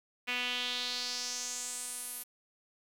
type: tone with band-pass filter sweep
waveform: sawtooth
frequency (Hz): 246.9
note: B3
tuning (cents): 0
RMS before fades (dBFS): -37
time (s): 0.27-2.24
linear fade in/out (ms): 20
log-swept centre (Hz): 2500 to 12000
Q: 3.5
effects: 9-bit